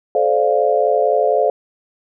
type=chord; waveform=sine; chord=D minor seventh; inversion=second; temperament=equal with one note detuned; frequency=431.7 / 523.3 / 587.3 / 698.5 Hz; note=A4 / C5 / D5 / F5; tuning=-33 / 0 / 0 / 0 cents; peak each=-18 dBFS; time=0.15-1.5 s; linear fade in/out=2 ms; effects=none